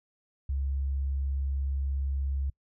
sine tone, 68.4 Hz, C#2, 23 cents flat, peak -27 dBFS, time 0.49-2.5 s, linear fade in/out 5 ms, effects noise-tail reverb RT60 0.1 s tail -26 dB re dry

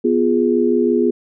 sine chord, F diminished, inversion second, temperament equal, 246.9 / 349.2 / 415.3 Hz, Cb4 / F4 / Ab4, 0 / 0 / 0 cents, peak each -17 dBFS, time 0.04-1.11 s, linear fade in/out 10 ms, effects none

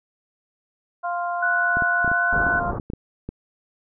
harmonic tone, 349.2 Hz, F4, in tune, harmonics 2 / 3 / 4, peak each -25 / -29 / -31 dBFS, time 1.03-2.72 s, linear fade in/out 20 ms
sine tone with pitch glide, 1480 to 1493.7 Hz, F#6 to F#6, 0 to +16 cents, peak -19 dBFS, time 1.42-2.6 s, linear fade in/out 10 ms, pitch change +16 cents, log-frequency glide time 2.07-2.2 s
clicks, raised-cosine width 3 ms, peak -17 dBFS, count 12, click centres 1.77 / 1.822 / 2.046 / 2.078 / 2.116 / 2.38 / 2.467 / 2.733 / 2.798 / 2.901 / 2.935 / 3.29 s
pink low-pass noise, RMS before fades -29 dBFS, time 2.32-2.79 s, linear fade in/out 5 ms, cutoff 1300 Hz, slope 48 dB/octave
effects none

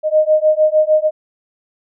sine beating tone pair, 615 / 621.6 Hz, D#5 / D#5, -20 / -2 cents, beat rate 6.6 Hz, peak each -13 dBFS, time 0.03-1.11 s, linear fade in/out 50 ms, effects none

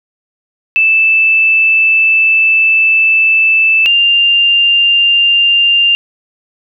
sine tone pair in turn, 2637 / 2794 Hz, E7 / F7, 0 / 0 cents, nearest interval minor second, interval 100 cents, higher second, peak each -6 dBFS, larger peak neither, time 0.76-3.86 / 3.86-5.95 s, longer first, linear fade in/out 0 ms, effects none

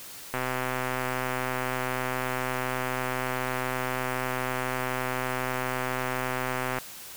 click train, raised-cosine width 0.5 ms, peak -14 dBFS, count 826, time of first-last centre 0.34-6.785 s, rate 128 Hz, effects white hiss -43 dBFS RMS until 7.16 s

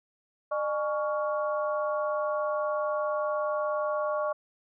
harmonic tone with a mistuned harmonic, 280.2 Hz, C#4, 19 cents sharp, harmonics 2 / 3 / 4 / 5, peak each -28 / -39 / -32 / -40 dBFS, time 0.51-4.33 s, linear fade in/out 10 ms, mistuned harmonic 2, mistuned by +130 cents, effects none

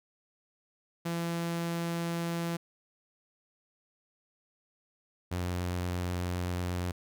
sawtooth tone pair in turn, 169.1 / 89.19 Hz, E3 / F2, +44 / +37 cents, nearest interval major seventh, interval 1107 cents, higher first, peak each -27 / -27 dBFS, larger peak neither, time 1.05-2.57 / 5.31-6.92 s, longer second, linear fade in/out 10 ms, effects none

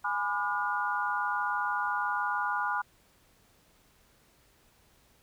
sine chord, G# diminished seventh, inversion none, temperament just, 830.6 / 996.7 / 1196.1 / 1435.3 Hz, G#5 / B5 / D6 / F6, 0 / +16 / +31 / +47 cents, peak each -34 / -33 / -35 / -32 dBFS, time 0.04-2.82 s, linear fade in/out 10 ms, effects pink hiss -64 dBFS RMS until 5.22 s

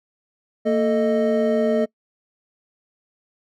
triangle tone cluster, 229 / 440.5 / 620 Hz, A#3 / A4 / D#5, -31 / +2 / -6 cents, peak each -19 dBFS, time 0.65-1.86 s, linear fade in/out 20 ms, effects noise-tail reverb RT60 0.1 s tail -24 dB re dry

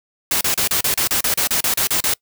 white noise bursts, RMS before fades -18 dBFS, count 14, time 0.31-2.138 s, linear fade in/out 2 ms, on 99 ms, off 34 ms, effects noise-tail reverb RT60 0.1 s tail -25 dB re dry

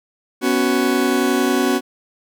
40% pulse chord, B suspended second, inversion none, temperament just, 246.9 / 277.8 / 370.4 Hz, B3 / C#4 / F#4, 0 / +4 / +2 cents, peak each -19 dBFS, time 0.41-1.81 s, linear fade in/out 50 ms, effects none

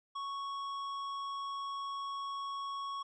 triangle tone with tanh clipping, 1108.7 Hz, C#6, in tune, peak -39 dBFS, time 0.15-3.03 s, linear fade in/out 10 ms, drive 18 dB, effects low-pass 6000 Hz 12 dB/octave

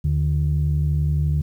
sine tone pair together, 77.11 / 148.8 Hz, D#2 / D3, -15 / +23 cents, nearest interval major seventh, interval 1138 cents, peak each -19 dBFS, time 0.04-1.42 s, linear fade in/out 10 ms, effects tanh soft clip ceiling -12 dBFS + 9-bit

